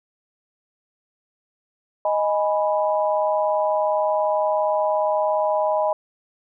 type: chord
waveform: sine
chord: G# minor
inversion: second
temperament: equal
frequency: 622.3 / 830.6 / 987.8 Hz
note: D#5 / G#5 / B5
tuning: 0 / 0 / 0 cents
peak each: -20 / -24 / -25 dBFS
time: 2.05-5.93 s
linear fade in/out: 2 ms
effects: none